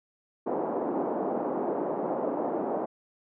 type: band-pass noise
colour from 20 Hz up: pink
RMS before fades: -30 dBFS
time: 0.46-2.86 s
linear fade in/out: 10 ms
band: 260 to 840 Hz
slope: 24 dB/octave
effects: none